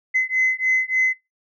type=beating tone pair; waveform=sine; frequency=2040 / 2043.4 Hz; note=C7 / C7; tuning=-44 / -42 cents; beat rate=3.4 Hz; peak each=-19 dBFS; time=0.14-1.14 s; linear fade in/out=20 ms; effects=noise-tail reverb RT60 0.2 s tail -22 dB re dry + tanh soft clip ceiling -11 dBFS